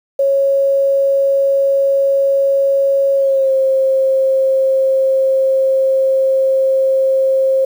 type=tone with pitch glide; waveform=sine; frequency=550 to 532.5 Hz; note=C#5 to C5; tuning=-14 to +30 cents; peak=-10 dBFS; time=0.19-7.65 s; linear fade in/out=5 ms; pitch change=-56 cents; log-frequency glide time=3.15-3.52 s; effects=7-bit